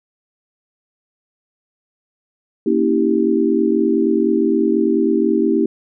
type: chord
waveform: sine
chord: A# diminished seventh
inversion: none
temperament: equal with one note detuned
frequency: 233.1 / 277.2 / 323.2 / 392 Hz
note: A#3 / C#4 / E4 / G4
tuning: 0 / 0 / -34 / 0 cents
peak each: -19 / -21 / -17 / -18 dBFS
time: 2.66-5.66 s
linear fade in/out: 5 ms
effects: none